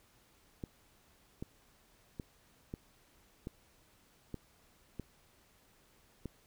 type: clicks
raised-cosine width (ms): 3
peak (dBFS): -27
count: 8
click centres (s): 0.638 / 1.425 / 2.198 / 2.739 / 3.471 / 4.343 / 4.997 / 6.257
effects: pink hiss -67 dBFS RMS until 6.46 s

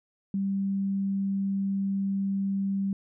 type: tone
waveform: sine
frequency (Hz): 196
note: G3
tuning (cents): 0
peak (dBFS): -25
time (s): 0.34-2.93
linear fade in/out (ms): 2
effects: none

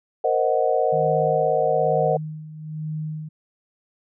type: chord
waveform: sine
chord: C half-diminished seventh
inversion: third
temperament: equal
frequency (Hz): 466.2 / 523.3 / 622.3 / 740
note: Bb4 / C5 / Eb5 / Gb5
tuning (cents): 0 / 0 / 0 / 0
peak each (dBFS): -23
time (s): 0.24-2.17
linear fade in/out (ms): 5
type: tone with tremolo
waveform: sine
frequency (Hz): 155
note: D#3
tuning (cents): -6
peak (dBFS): -25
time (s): 0.92-3.29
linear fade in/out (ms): 10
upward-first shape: sine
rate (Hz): 1.1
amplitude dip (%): 70
effects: none

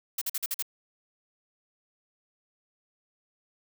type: noise bursts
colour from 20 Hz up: blue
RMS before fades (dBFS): -30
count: 6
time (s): 0.18-0.625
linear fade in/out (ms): 5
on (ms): 35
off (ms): 47
effects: none

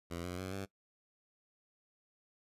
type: tone with pitch steps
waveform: 10% pulse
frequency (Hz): 85.5 / 89.39 / 93.45 / 97.7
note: F2 / F2 / F#2 / G2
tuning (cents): -36 / +41 / +18 / -5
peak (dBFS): -31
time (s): 0.1-0.66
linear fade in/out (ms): 20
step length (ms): 140
effects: noise-tail reverb RT60 0.1 s tail -20 dB re dry + resampled to 32000 Hz

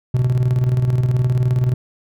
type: tone with tremolo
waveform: triangle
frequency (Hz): 125.5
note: B2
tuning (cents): +28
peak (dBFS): -10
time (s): 0.14-1.74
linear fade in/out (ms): 5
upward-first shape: square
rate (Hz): 19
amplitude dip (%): 50
effects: none

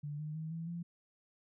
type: tone with pitch steps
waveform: sine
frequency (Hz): 146.83 / 152.54 / 158.46 / 164.62 / 171.02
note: D3 / D#3 / D#3 / E3 / F3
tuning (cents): 0 / -34 / +32 / -2 / -36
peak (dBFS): -38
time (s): 0.03-0.83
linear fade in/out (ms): 10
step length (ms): 160
effects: none

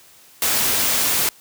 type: noise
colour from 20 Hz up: white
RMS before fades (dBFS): -19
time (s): 0.42-1.29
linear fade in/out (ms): 2
effects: white hiss -49 dBFS RMS until 1.4 s + high-pass 60 Hz 12 dB/octave

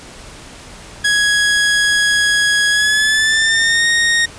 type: tone with pitch glide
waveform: sawtooth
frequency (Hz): 1666 to 1859.3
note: G#6 to A#6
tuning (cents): +5 to -5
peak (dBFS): -8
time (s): 1.04-4.26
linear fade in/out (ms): 10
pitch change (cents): +190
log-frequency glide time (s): 2.7-3.87
effects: pink hiss -36 dBFS RMS until 4.38 s + resampled to 22050 Hz

